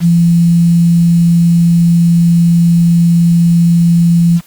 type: tone with quantisation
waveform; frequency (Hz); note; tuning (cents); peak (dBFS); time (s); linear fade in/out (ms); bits
sine; 170; F3; -46; -5; 0-4.41; 50; 5
effects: white hiss -45 dBFS RMS until 4.46 s + Opus 48 kbps